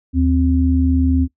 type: tone pair together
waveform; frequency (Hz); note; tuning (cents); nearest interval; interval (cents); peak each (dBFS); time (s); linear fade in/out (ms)
sine; 77.69 / 261.6; D#2 / C4; -2 / 0; octave + major sixth; 2102; -15; 0.13-1.28; 50
effects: noise-tail reverb RT60 0.1 s tail -18 dB re dry